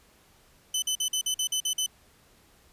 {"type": "tone bursts", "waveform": "20% pulse", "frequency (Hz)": 3026, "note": "F#7", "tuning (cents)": 38, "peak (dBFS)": -20, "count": 9, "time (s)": [0.74, 1.863], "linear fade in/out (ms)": 5, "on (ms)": 83, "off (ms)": 47, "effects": ["pink hiss -60 dBFS RMS until 2.72 s", "resampled to 32000 Hz"]}